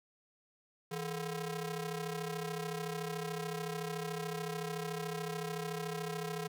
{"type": "ring-modulated tone", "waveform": "sawtooth", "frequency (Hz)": 293.7, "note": "D4", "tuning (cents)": 0, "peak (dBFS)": -30, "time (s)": [0.91, 6.48], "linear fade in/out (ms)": 10, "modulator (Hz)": 130, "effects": []}